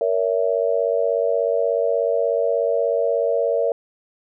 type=chord; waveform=sine; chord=A# diminished; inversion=none; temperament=equal with one note detuned; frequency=466.2 / 562.8 / 659.3 Hz; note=A#4 / C#5 / E5; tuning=0 / +26 / 0 cents; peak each=-21 / -21 / -23 dBFS; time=0.01-3.72 s; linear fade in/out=2 ms; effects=none